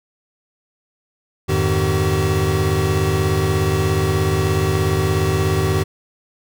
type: tone cluster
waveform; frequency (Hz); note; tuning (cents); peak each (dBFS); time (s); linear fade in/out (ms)
square; 86.3 / 103.1 / 153.2 / 382; F2 / G#2 / D#3 / G4; -20 / -12 / -27 / -45; -22; 1.48-5.84; 20
effects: none